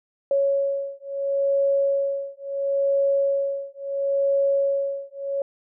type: beating tone pair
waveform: sine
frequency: 554.4 / 555.13 Hz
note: C#5 / C#5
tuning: 0 / +2 cents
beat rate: 0.73 Hz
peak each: -23 dBFS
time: 0.31-5.42 s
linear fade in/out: 2 ms
effects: none